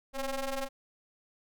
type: ring-modulated tone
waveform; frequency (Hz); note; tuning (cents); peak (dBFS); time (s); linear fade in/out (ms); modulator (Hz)
sawtooth; 268.5; C4; +45; -25; 0.13-0.69; 50; 279
effects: none